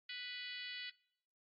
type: harmonic tone with a mistuned harmonic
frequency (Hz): 493.9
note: B4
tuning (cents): 0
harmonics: 3 / 4 / 5 / 6 / 7 / 8 / 9 / 10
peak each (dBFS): -56 / -49 / -52 / -50 / -52 / -53 / -53 / -63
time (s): 0.09-0.9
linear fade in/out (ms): 5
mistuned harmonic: 7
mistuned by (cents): -38
effects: noise-tail reverb RT60 0.7 s tail -23 dB re dry + AAC 32 kbps